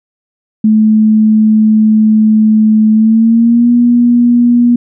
sine tone with pitch glide, 216.6 to 240.3 Hz, A3 to B3, -27 to -47 cents, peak -4 dBFS, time 0.64-4.76 s, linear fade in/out 5 ms, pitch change +180 cents, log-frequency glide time 2.92-3.7 s, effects none

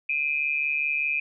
sine tone pair together, 2399 / 2544 Hz, D7 / D#7, +36 / +38 cents, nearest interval minor second, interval 102 cents, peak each -26 dBFS, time 0.09-1.2 s, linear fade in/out 5 ms, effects none

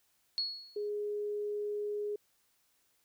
sine tone with exponential decay, 4348 Hz, C#8, 34 cents flat, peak -28 dBFS, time 0.38-0.89 s, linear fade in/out 0 ms, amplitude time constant 110 ms
sine tone, 415.3 Hz, G#4, in tune, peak -33 dBFS, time 0.76-2.16 s, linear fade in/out 5 ms
effects white hiss -73 dBFS RMS until 3.04 s

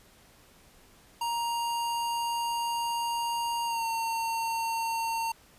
square tone with pitch glide, 937 to 911.4 Hz, A#5 to A#5, +9 to -39 cents, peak -29 dBFS, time 1.21-5.32 s, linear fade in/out 5 ms, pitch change -48 cents, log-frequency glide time 3.65-3.86 s, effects pink hiss -58 dBFS RMS until 5.58 s + resampled to 32000 Hz

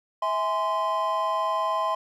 triangle tone cluster, 649 / 830 / 1036 Hz, E5 / G#5 / C6, -27 / -1 / -17 cents, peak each -27 / -30 / -23 dBFS, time 0.22-1.95 s, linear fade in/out 5 ms, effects none

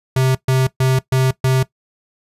square tone bursts, 130.81 Hz, C3, in tune, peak -13 dBFS, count 5, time 0.16-1.63 s, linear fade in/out 5 ms, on 190 ms, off 130 ms, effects noise-tail reverb RT60 0.1 s tail -18 dB re dry + resampled to 32000 Hz

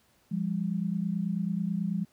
sine tone pair together, 172.9 / 202.1 Hz, F3 / G#3, -17 / -47 cents, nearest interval minor third, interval 270 cents, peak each -30 / -30 dBFS, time 0.31-2.05 s, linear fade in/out 10 ms, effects pink hiss -66 dBFS RMS until 2.12 s + high-pass 60 Hz 12 dB/octave

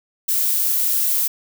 violet noise, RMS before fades -19 dBFS, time 0.28-1.28 s, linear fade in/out 10 ms, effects none

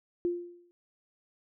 sine tone with exponential decay, 349.2 Hz, F4, in tune, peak -24 dBFS, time 0.25-0.71 s, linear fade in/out 0 ms, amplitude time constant 100 ms, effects none

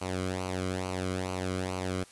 sawtooth tone with flanger, 92.5 Hz, F#2, in tune, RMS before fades -33 dBFS, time 0.01-2.04 s, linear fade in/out 10 ms, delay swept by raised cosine 0.56 to 1.15 ms, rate 2.3 Hz, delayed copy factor -0.7, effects white hiss -55 dBFS RMS until 2.11 s + resampled to 24000 Hz

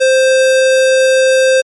sine tone with sample-and-hold, 523.3 Hz, C5, in tune, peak -6 dBFS, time 0-1.62 s, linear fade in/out 20 ms, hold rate 2100 Hz, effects low-pass 10000 Hz 12 dB/octave + MP3 48 kbps

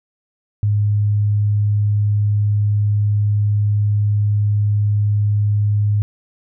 sine tone, 103.83 Hz, G#2, in tune, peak -13 dBFS, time 0.63-6.02 s, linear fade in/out 0 ms, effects none

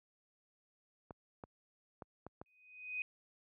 clicks, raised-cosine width 1 ms, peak -33 dBFS, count 5, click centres 1.108 / 1.438 / 2.022 / 2.266 / 2.415 s
sine tone with exponential growth, 2500 Hz, D#7, 8 cents sharp, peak -34 dBFS, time 2.46-3.02 s, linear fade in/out 1 ms, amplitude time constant 120 ms
effects high-pass 60 Hz 12 dB/octave

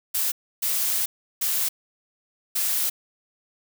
blue noise bursts at uneven times, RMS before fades -24 dBFS, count 4, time 0.14-0.32 / 0.62-1.06 / 1.41-1.69 / 2.55-2.9 s, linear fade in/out 10 ms, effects none

